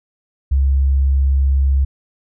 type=tone; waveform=sine; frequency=68 Hz; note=C#2; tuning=33 cents flat; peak=-11 dBFS; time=0.51-1.85 s; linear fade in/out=10 ms; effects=none